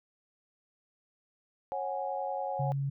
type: chord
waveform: sine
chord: C# suspended fourth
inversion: none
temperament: equal with one note detuned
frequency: 546.7 / 740 / 830.6 Hz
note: C#5 / F#5 / G#5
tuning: -24 / 0 / 0 cents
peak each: -36 dBFS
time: 1.72-2.72 s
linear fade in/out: 0 ms
type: tone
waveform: sine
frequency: 138.59 Hz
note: C#3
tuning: in tune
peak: -29 dBFS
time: 2.59-2.9 s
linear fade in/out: 10 ms
effects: none